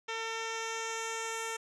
10% pulse tone with low-pass filter sweep, 451.4 Hz, A4, 44 cents sharp, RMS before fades -37 dBFS, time 0.08-1.57 s, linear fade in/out 10 ms, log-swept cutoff 4600 to 8900 Hz, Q 2.1, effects none

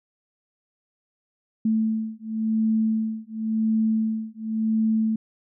sine beating tone pair, 220 / 220.93 Hz, A3 / A3, 0 / +7 cents, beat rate 0.93 Hz, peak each -24 dBFS, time 1.65-5.16 s, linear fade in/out 5 ms, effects none

